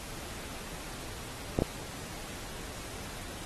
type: clicks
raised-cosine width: 2 ms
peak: -12 dBFS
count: 2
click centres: 1.589 / 1.621 s
effects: pink hiss -43 dBFS RMS until 3.45 s + AAC 32 kbps